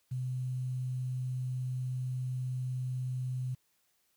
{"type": "tone with quantisation", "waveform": "sine", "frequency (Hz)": 127.4, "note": "C3", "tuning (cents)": -46, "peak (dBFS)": -32, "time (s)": [0.11, 3.55], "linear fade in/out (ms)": 10, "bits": 10, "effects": ["white hiss -74 dBFS RMS until 4.16 s"]}